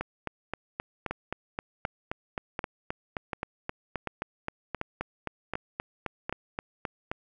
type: two click trains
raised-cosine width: 0.5 ms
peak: -16 / -16 dBFS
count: 28 / 8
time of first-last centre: 0.01-7.115 / 1.11-6.295 s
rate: 3.8 / 1.35 Hz
effects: none